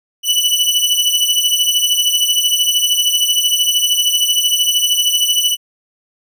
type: beating tone pair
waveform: sawtooth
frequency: 2960 / 2973 Hz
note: F#7 / F#7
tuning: 0 / +8 cents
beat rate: 13 Hz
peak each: -12 dBFS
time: 0.23-5.57 s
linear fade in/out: 50 ms
effects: none